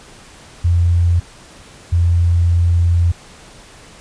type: tone pair in turn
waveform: sine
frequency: 86.3 / 85.98 Hz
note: F2 / F2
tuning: -20 / -27 cents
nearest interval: unison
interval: 7 cents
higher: first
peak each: -10 dBFS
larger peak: neither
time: 0.64-1.2 / 1.92-3.12 s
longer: second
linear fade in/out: 10 ms
effects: pink hiss -41 dBFS RMS until 4 s + resampled to 22050 Hz